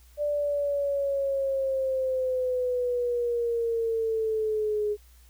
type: linear sweep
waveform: sine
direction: down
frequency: 590 to 415.3 Hz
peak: -24 dBFS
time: 0.17-4.97 s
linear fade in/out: 50 ms
effects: added 60 Hz sine -52 dBFS peak until 5.29 s + white hiss -61 dBFS RMS until 5.29 s